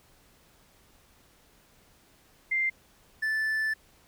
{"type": "tone pair in turn", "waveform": ["sine", "triangle"], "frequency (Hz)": [2093, 1755], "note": ["C7", "A6"], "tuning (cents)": [0, -5], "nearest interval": "minor third", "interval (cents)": 305, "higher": "first", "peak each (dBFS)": -24, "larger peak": "neither", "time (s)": [[2.51, 2.7], [3.22, 3.74]], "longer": "second", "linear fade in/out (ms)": 10, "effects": ["pink hiss -61 dBFS RMS until 4.07 s"]}